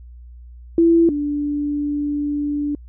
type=tone pair in turn; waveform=sine; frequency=334.4 / 291.5 Hz; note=E4 / D4; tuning=+25 / -13 cents; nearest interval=major second; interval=238 cents; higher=first; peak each=-10 / -19 dBFS; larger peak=first; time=0.78-1.09 / 1.09-2.75 s; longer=second; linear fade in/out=2 ms; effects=added 60 Hz sine -37 dBFS peak until 2.88 s